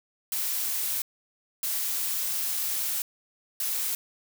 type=noise bursts at uneven times; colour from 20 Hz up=blue; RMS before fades=-29 dBFS; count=3; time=0.32-1.02 / 1.63-3.02 / 3.6-3.95 s; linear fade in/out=2 ms; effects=none